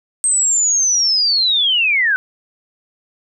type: linear sweep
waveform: sine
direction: down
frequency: 8372 to 1486 Hz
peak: -12 dBFS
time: 0.24-2.16 s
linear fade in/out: 0 ms
effects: none